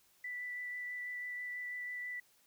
sine tone with vibrato, 1975.5 Hz, B6, in tune, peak -39 dBFS, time 0.24-2.2 s, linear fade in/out 5 ms, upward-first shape sine, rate 6.1 Hz, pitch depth 9 cents each way, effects white hiss -69 dBFS RMS until 2.46 s

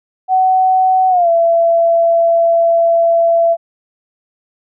sine tone with pitch glide, 750 to 672 Hz, F#5 to E5, +23 to +33 cents, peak -8 dBFS, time 0.28-3.57 s, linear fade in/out 50 ms, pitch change -190 cents, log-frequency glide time 1.09-1.29 s, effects none

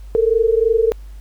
sine tone pair together, 440 / 463.1 Hz, A4 / A#4, 0 / -11 cents, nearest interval minor second, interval 89 cents, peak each -15 dBFS, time 0.15-0.92 s, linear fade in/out 0 ms, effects added 50 Hz sine -32 dBFS peak until 1.2 s + pink hiss -54 dBFS RMS until 1.2 s

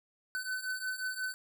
square beating tone pair, 1510 / 1515.6 Hz, F#6 / F#6, +35 / +41 cents, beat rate 5.6 Hz, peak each -40 / -37 dBFS, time 0.35-1.34 s, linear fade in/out 0 ms, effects none

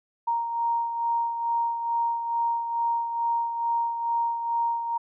sine beating tone pair, 932.3 / 934.6 Hz, A#5 / A#5, 0 / +4 cents, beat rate 2.3 Hz, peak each -24 / -33 dBFS, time 0.27-4.98 s, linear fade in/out 10 ms, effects none

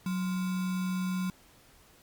sine tone with sample-and-hold, 184.4 Hz, F#3, 6 cents flat, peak -28 dBFS, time 0.06-1.3 s, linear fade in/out 2 ms, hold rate 1225 Hz, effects pink hiss -59 dBFS RMS until 2.02 s + MP3 96 kbps

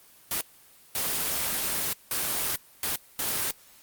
white noise bursts at uneven times, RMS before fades -28 dBFS, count 5, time 0.31-0.41 / 0.95-1.93 / 2.11-2.56 / 2.83-2.96 / 3.19-3.51 s, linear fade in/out 2 ms, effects white hiss -55 dBFS RMS until 3.82 s + Opus 24 kbps

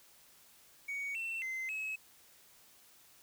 triangle tone with pitch steps, 2240 / 2692 / 2068 / 2572 Hz, C#7 / E7 / C7 / E7, +18 / +36 / -21 / -43 cents, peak -34 dBFS, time 0.88-1.96 s, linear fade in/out 10 ms, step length 270 ms, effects tanh soft clip ceiling -30 dBFS + white hiss -62 dBFS RMS until 3.22 s

